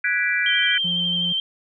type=chord; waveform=sine; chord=G# half-diminished seventh; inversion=third; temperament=equal with one note detuned; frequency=1480 / 1661.2 / 1966.4 / 2349 Hz; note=F#6 / G#6 / B6 / D7; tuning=0 / 0 / -8 / 0 cents; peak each=-25 / -24 / -24 / -24 dBFS; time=0.04-0.78 s; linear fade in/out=5 ms
type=tone with vibrato; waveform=sine; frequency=3136 Hz; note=G7; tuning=in tune; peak=-20 dBFS; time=0.46-1.4 s; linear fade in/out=2 ms; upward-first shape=sine; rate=12 Hz; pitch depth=25 cents each way
type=tone; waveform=triangle; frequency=175.4 Hz; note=F3; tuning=8 cents sharp; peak=-26 dBFS; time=0.84-1.33 s; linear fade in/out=10 ms
effects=none